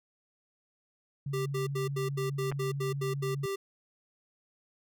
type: tone with vibrato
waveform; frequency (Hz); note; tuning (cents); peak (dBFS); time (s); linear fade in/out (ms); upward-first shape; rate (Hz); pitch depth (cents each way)
sine; 139.9; C#3; +16; -32; 1.26-3.46; 5; sine; 20; 24
type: tone bursts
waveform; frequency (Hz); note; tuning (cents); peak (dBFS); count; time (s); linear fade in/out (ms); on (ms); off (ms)
square; 393.1; G4; +5; -32; 11; 1.33-3.56; 10; 130; 80
type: clicks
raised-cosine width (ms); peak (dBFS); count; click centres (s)
0.5; -25; 2; 2.516 / 2.523
effects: none